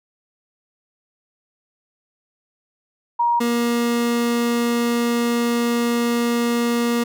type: tone pair in turn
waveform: sine / 30% pulse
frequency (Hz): 947 / 236.8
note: A#5 / A#3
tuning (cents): +27 / +27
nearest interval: 2 octaves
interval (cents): 2400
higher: first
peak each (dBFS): -15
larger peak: neither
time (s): 3.19-3.4 / 3.4-7.04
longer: second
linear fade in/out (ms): 10
effects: none